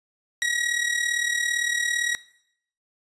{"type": "tone with amplitude modulation", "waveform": "sawtooth", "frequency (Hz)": 1909, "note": "A#6", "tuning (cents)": 41, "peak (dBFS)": -16, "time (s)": [0.42, 2.15], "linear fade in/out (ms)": 0, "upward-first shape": "sine", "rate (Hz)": 37.7, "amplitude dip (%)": 60, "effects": ["noise-tail reverb RT60 0.7 s tail -20 dB re dry", "resampled to 24000 Hz"]}